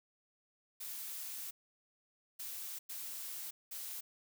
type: noise bursts at uneven times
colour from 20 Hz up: blue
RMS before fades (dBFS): -44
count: 4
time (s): 0.8-1.51 / 2.39-2.79 / 2.89-3.51 / 3.71-4.01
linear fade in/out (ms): 10
effects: none